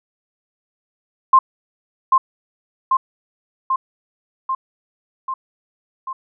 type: tone with echo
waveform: sine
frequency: 1055 Hz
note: C6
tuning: 14 cents sharp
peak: -6 dBFS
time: 1.33-1.39 s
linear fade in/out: 5 ms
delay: 790 ms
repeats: 6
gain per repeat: -3 dB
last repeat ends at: 6.13 s
effects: none